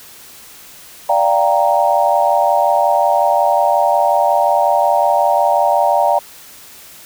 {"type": "chord", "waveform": "sine", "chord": "G minor seventh", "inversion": "second", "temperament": "equal", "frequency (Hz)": [587.3, 698.5, 784, 932.3], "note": ["D5", "F5", "G5", "Bb5"], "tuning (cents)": [0, 0, 0, 0], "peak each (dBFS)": -16, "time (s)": [1.09, 6.19], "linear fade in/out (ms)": 5, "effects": ["white hiss -39 dBFS RMS until 7.05 s"]}